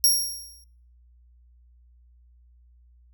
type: tone with exponential decay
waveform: 15% pulse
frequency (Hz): 5590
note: F8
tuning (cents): +1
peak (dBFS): -8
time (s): 0.04-0.64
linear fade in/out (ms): 1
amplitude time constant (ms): 130
effects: noise-tail reverb RT60 0.6 s tail -24 dB re dry + added 60 Hz sine -53 dBFS peak until 3.13 s